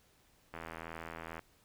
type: click train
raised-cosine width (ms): 0.5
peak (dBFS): -28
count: 71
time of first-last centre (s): 0.54-1.393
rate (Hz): 82.1
effects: pink hiss -68 dBFS RMS until 1.64 s